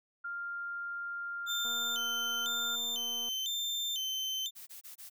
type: tone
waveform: sine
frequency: 1396.9 Hz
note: F6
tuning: in tune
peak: -36 dBFS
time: 0.24-2.76 s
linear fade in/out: 10 ms
type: tone with vibrato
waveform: 35% pulse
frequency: 3322 Hz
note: G#7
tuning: in tune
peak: -31 dBFS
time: 1.46-4.51 s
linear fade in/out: 50 ms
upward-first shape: square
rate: 1 Hz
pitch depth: 130 cents each way
type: click train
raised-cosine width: 1 ms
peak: -39 dBFS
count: 389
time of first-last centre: 1.65-3.287 s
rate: 237 Hz
type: noise bursts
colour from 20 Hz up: blue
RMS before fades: -48 dBFS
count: 4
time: 4.55-5.099 s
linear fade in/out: 20 ms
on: 120 ms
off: 23 ms
effects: none